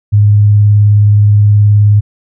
sine tone with vibrato, 103.8 Hz, G#2, in tune, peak -3 dBFS, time 0.12-2.01 s, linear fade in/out 20 ms, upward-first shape sine, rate 19 Hz, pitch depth 16 cents each way, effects none

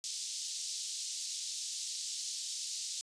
white band-pass noise, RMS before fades -40 dBFS, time 0.04-3.01 s, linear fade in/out 0 ms, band 3900 to 7500 Hz, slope 24 dB/octave, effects resampled to 22050 Hz

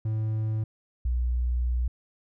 triangle / sine tone pair in turn, 109.3 / 60.94 Hz, A2 / B1, -11 / -22 cents, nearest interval minor seventh, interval 1011 cents, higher first, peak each -23 dBFS, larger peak neither, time 0.05-0.64 / 1.05-1.88 s, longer second, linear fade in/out 5 ms, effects none

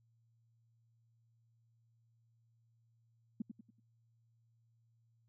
sine tone with echo, 220 Hz, A3, in tune, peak -34 dBFS, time 3.4-3.42 s, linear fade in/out 5 ms, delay 95 ms, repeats 4, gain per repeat -8 dB, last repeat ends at 3.8 s, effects added 115 Hz sine -70 dBFS peak until 5.28 s

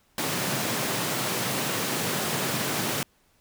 pink high-pass noise, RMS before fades -28 dBFS, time 0.18-3.03 s, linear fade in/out 2 ms, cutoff 110 Hz, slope 48 dB/octave, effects pink hiss -65 dBFS RMS until 3.4 s

